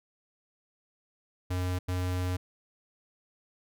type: tone bursts at uneven times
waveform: square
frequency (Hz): 90.8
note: F#2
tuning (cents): -32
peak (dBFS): -29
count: 2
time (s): 1.5-1.79 / 1.88-2.37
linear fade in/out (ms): 10
effects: none